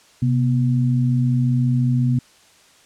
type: tone pair together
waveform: sine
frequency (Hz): 128.88 / 243.3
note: C3 / B3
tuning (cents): -26 / -26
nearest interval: major seventh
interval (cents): 1100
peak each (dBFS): -16 / -21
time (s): 0.22-2.19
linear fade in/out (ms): 5
effects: white hiss -52 dBFS RMS until 2.85 s + low-pass 8000 Hz 12 dB/octave